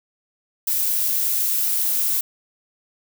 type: noise with high-pass filter sweep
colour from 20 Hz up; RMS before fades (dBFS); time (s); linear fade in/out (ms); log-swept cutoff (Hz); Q
violet; -21; 0.67-2.21; 5; 430 to 780; 2.4
effects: none